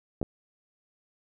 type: clicks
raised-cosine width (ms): 2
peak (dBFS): -17 / -17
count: 2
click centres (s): 0.215 / 0.229
effects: none